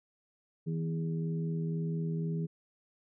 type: harmonic tone with a mistuned harmonic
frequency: 82 Hz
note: E2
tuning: 9 cents flat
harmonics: 2 / 3 / 4 / 5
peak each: -31 / -44 / -48 / -42 dBFS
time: 0.66-2.47 s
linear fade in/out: 20 ms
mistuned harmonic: 2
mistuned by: -22 cents
effects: none